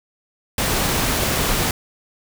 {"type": "noise", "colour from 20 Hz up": "pink", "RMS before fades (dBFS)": -20, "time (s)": [0.58, 1.71], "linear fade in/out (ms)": 2, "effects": []}